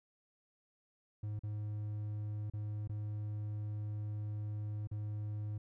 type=tone with dropouts; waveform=triangle; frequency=105.3 Hz; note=G#2; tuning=24 cents sharp; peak=-35 dBFS; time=1.23-5.58 s; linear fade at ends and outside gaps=5 ms; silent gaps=1.393-1.434 / 2.5-2.535 / 2.876-2.894 / 4.873-4.913 s; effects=none